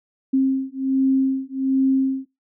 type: beating tone pair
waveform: sine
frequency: 265.7 / 267 Hz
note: C4 / C4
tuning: +27 / +35 cents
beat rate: 1.3 Hz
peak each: -20 dBFS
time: 0.33-2.26 s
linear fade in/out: 10 ms
effects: noise-tail reverb RT60 0.2 s tail -20 dB re dry